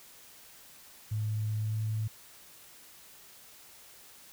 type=tone with pitch glide; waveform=sine; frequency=107.5 to 108.94 Hz; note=A2 to A2; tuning=-40 to -17 cents; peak=-29 dBFS; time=1.11-2.08 s; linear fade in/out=10 ms; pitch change=+23 cents; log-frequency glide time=1.56-1.76 s; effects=white hiss -54 dBFS RMS until 4.32 s